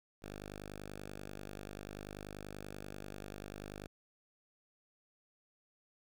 5% pulse tone, 50.3 Hz, G1, 45 cents sharp, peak -34 dBFS, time 0.22-3.87 s, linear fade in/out 5 ms, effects none

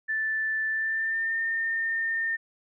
sine tone with pitch glide, 1760 to 1815.8 Hz, A6 to A#6, 0 to -46 cents, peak -25 dBFS, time 0.08-2.37 s, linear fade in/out 20 ms, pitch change +54 cents, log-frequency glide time 0.69-1.38 s, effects none

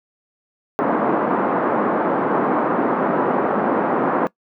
pink band-pass noise, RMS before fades -19 dBFS, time 0.79-4.27 s, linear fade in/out 0 ms, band 220 to 1300 Hz, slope 24 dB/octave, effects noise-tail reverb RT60 0.1 s tail -21 dB re dry

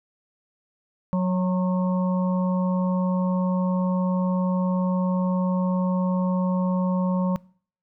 harmonic tone with a mistuned harmonic, 183.7 Hz, F#3, 12 cents flat, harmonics 1 / 3 / 5 / 6, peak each -20 / -30 / -34 / -36 dBFS, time 1.13-7.36 s, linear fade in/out 0 ms, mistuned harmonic 6, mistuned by -26 cents, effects noise-tail reverb RT60 0.5 s tail -23 dB re dry

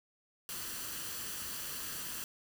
white noise with comb filter, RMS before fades -41 dBFS, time 0.49-2.24 s, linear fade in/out 0 ms, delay 0.67 ms, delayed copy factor +0.5, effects none

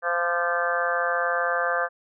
harmonic tone with a mistuned harmonic, 173.1 Hz, F3, 15 cents flat, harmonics 3 / 4 / 5 / 6 / 7 / 8 / 9 / 10, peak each -28 / -29 / -37 / -35 / -28 / -35 / -27 / -33 dBFS, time 0.02-1.89 s, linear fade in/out 50 ms, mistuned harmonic 7, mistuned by -22 cents, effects none

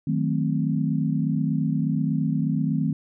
sine chord, D# diminished seventh, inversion none, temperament equal with one note detuned, 156.65 / 185 / 220 / 261.6 Hz, D#3 / F#3 / A3 / C4, +12 / 0 / 0 / 0 cents, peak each -24 / -29 / -27 / -27 dBFS, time 0.07-2.93 s, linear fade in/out 5 ms, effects none

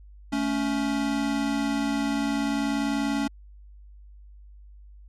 square tone pair together, 220 / 280.4 Hz, A3 / C#4, 0 / +20 cents, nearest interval major third, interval 420 cents, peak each -30 / -26 dBFS, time 0.32-3.28 s, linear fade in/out 10 ms, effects added 50 Hz sine -45 dBFS peak until 5.08 s + low-pass 8000 Hz 12 dB/octave

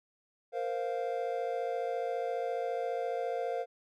triangle chord, Bb suspended second, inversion none, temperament equal with one note detuned, 466.2 / 520.8 / 698.5 Hz, Bb4 / C5 / F5, 0 / -8 / 0 cents, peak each -34 dBFS, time 0.52-3.66 s, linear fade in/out 50 ms, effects none

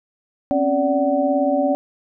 sine tone cluster, 259.3 / 276.8 / 580 / 750 Hz, C4 / C#4 / D5 / F#5, -15 / -2 / -22 / +23 cents, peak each -26 / -20 / -19 / -23 dBFS, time 0.51-1.75 s, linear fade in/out 0 ms, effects none

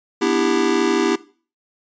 square chord, E minor seventh, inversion second, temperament just, 247.2 / 296.7 / 329.6 / 395.6 Hz, B3 / D4 / E4 / G4, +2 / +18 / 0 / +16 cents, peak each -24 / -24 / -21 / -21 dBFS, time 0.21-1.16 s, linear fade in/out 10 ms, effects noise-tail reverb RT60 0.4 s tail -19 dB re dry + resampled to 16000 Hz

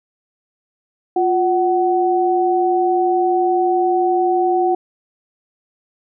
sine tone pair together, 353.3 / 748.6 Hz, F4 / F#5, +20 / +20 cents, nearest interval octave + minor second, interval 1300 cents, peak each -16 dBFS, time 1.16-4.75 s, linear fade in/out 5 ms, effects none

